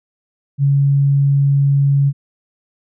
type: tone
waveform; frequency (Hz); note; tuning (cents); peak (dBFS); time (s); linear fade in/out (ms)
sine; 140; C#3; +18; -10; 0.58-2.13; 50
effects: none